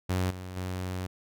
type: tone with level steps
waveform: sawtooth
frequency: 92 Hz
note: F#2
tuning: 9 cents flat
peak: -22 / -34 / -28 dBFS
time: 0.09-1.07 s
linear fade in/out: 10 ms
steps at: 0.3 / 0.56 s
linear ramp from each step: 10 ms
effects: none